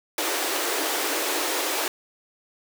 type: high-pass noise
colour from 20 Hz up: pink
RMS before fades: -26 dBFS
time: 0.18-1.88 s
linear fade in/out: 2 ms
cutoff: 290 Hz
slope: 96 dB/octave
effects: none